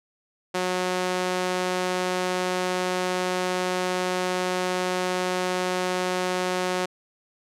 sawtooth tone with high-pass filter, 182.5 Hz, F#3, 24 cents flat, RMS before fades -26 dBFS, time 0.54-6.86 s, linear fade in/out 10 ms, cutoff 380 Hz, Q 0.88, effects low-pass 9000 Hz 12 dB/octave

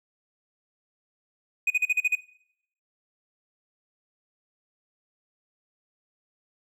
triangle tone bursts, 2489 Hz, D#7, in tune, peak -18 dBFS, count 7, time 1.67-2.153 s, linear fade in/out 5 ms, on 33 ms, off 42 ms, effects noise-tail reverb RT60 0.7 s tail -19 dB re dry

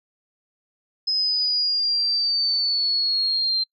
sine exponential sweep, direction down, 5100 to 4140 Hz, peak -19 dBFS, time 1.07-3.64 s, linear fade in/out 10 ms, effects noise-tail reverb RT60 0.1 s tail -26 dB re dry

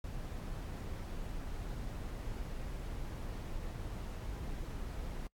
brown noise, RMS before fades -41 dBFS, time 0.04-5.27 s, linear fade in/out 2 ms, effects noise-tail reverb RT60 0.1 s tail -25 dB re dry + AAC 64 kbps

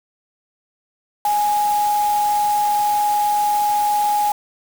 sine tone in noise, 831 Hz, G#5, 1 cent sharp, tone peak -15 dBFS, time 1.25-4.32 s, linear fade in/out 2 ms, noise white, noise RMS -31 dBFS, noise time 1.25-4.32 s, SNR +13 dB, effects none

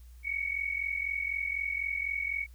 sine tone pair together, 2217 / 2261 Hz, C#7 / C#7, 0 / +34 cents, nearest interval unison, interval 34 cents, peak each -33 / -33 dBFS, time 0.23-2.47 s, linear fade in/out 50 ms, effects added 60 Hz sine -48 dBFS peak until 2.54 s + white hiss -66 dBFS RMS until 2.54 s

